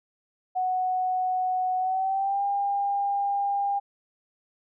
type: tone with pitch glide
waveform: sine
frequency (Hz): 740 to 802.3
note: F#5 to G5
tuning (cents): 0 to +40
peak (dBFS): -23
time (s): 0.55-3.8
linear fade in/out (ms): 20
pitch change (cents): +140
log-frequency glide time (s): 1.78-2.43
effects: none